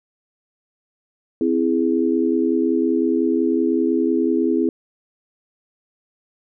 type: chord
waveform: sine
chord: C augmented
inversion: none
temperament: equal with one note detuned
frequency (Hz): 259.4 / 329.6 / 415.3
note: C4 / E4 / G#4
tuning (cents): -15 / 0 / 0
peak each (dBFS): -20 / -19 / -22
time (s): 1.41-4.69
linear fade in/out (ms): 2
effects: none